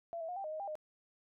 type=tone with pitch steps; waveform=sine; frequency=676 / 651 / 717 / 785 / 618 / 625 / 797 / 614 Hz; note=E5 / E5 / F5 / G5 / D#5 / D#5 / G5 / D#5; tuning=+43 / -22 / +45 / +2 / -12 / +8 / +28 / -23 cents; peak=-38 dBFS; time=0.13-0.754 s; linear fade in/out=0 ms; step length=78 ms; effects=none